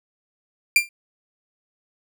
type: tone with exponential decay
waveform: 40% pulse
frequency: 2379 Hz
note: D7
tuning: 22 cents sharp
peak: -8 dBFS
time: 0.76-0.89 s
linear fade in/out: 2 ms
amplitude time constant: 27 ms
effects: none